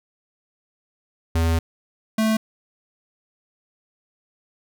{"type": "tone pair in turn", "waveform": "square", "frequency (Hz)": [82.41, 219.5], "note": ["E2", "A3"], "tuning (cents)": [0, -4], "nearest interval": "octave + perfect fourth", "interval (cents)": 1696, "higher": "second", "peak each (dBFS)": -18, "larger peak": "neither", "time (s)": [[1.35, 1.59], [2.18, 2.37]], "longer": "first", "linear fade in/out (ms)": 5, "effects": []}